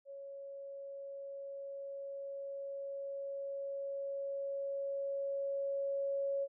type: tone with level ramp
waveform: sine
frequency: 554.4 Hz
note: C#5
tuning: in tune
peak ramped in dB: -45 to -32 dBFS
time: 0.05-6.48 s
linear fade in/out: 50 ms
effects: none

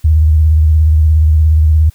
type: tone with vibrato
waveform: sine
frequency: 77.9 Hz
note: D#2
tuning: 3 cents sharp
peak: -5 dBFS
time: 0.04-1.9 s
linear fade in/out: 10 ms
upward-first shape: triangle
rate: 17 Hz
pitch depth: 83 cents each way
effects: white hiss -49 dBFS RMS until 1.94 s

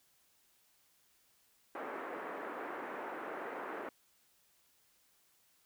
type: band-pass noise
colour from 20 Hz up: pink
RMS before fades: -43 dBFS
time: 1.75-3.89 s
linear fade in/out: 2 ms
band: 310 to 1800 Hz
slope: 24 dB/octave
effects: white hiss -71 dBFS RMS until 5.65 s

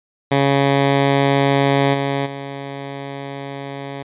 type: tone with level steps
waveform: 10% pulse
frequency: 139 Hz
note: C#3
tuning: 5 cents sharp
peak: -5 / -10 / -19 dBFS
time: 0.31-4.03 s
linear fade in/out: 10 ms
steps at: 1.93 / 2.25 s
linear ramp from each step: 20 ms
effects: resampled to 8000 Hz

